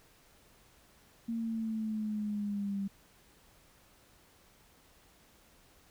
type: linear sweep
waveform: sine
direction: down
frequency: 230.7 to 196 Hz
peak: -32 dBFS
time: 1.28-2.88 s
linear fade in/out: 10 ms
effects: pink hiss -63 dBFS RMS until 5.9 s